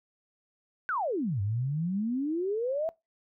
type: exponential two-way sweep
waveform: sine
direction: down then up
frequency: 1573 to 96 to 669 Hz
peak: -27 dBFS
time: 0.89-2.89 s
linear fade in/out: 0 ms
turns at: 1.41 s
effects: noise-tail reverb RT60 0.2 s tail -22 dB re dry